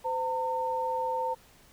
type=tone pair together; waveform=sine; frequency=512 / 908.6 Hz; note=C5 / A#5; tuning=-38 / -45 cents; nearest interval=minor seventh; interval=993 cents; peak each=-32 / -29 dBFS; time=0.04-1.35 s; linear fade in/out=20 ms; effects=pink hiss -58 dBFS RMS until 1.72 s